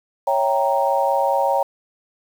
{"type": "chord", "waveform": "sine", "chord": "C# diminished seventh", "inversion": "none", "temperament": "equal", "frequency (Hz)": [554.4, 659.3, 784, 932.3], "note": ["C#5", "E5", "G5", "Bb5"], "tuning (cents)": [0, 0, 0, 0], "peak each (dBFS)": [-20, -26, -21, -21], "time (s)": [0.27, 1.63], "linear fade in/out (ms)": 5, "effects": ["7-bit"]}